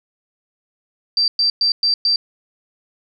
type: tone bursts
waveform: sine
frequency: 4686 Hz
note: D8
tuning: 5 cents flat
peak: -13 dBFS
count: 5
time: 1.17-2.16 s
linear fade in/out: 2 ms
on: 110 ms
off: 110 ms
effects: none

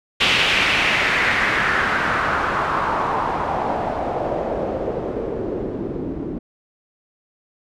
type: noise with low-pass filter sweep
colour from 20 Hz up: white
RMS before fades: -21 dBFS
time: 0.2-6.39 s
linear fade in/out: 10 ms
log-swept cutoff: 3000 to 290 Hz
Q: 2.6
effects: none

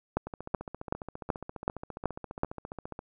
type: two click trains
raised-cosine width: 1 ms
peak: -24 / -12 dBFS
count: 41 / 7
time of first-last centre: 0.27-2.991 / 0.17-2.434 s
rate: 14.7 / 2.65 Hz
effects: none

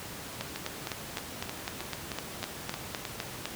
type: two click trains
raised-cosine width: 0.2 ms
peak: -15 / -17 dBFS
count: 13 / 9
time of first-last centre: 0.41-3.456 / 0.56-3.052 s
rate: 3.94 / 3.21 Hz
effects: pink hiss -41 dBFS RMS until 3.55 s + high-pass 80 Hz 12 dB/octave

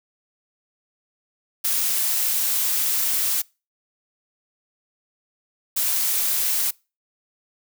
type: noise bursts at uneven times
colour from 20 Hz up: blue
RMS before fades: -22 dBFS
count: 2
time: 1.64-3.42 / 5.76-6.71 s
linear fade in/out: 10 ms
effects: noise-tail reverb RT60 0.3 s tail -25 dB re dry

